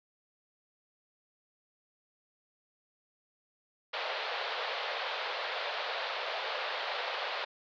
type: band-pass noise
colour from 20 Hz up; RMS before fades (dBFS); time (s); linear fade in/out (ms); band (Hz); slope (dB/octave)
pink; -36; 3.93-7.45; 10; 480 to 4400; 48
effects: none